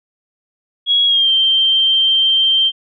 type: tone with pitch glide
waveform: sine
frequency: 3322 to 3143 Hz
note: G#7 to G7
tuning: 0 to +4 cents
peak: -10 dBFS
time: 0.86-2.72 s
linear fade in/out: 50 ms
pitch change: -96 cents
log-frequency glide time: 1.06-1.3 s
effects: none